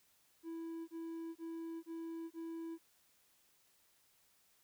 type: tone bursts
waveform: triangle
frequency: 329.6 Hz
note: E4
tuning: in tune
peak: -40 dBFS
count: 5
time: 0.43-2.784 s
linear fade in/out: 50 ms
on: 450 ms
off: 26 ms
effects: white hiss -72 dBFS RMS until 4.63 s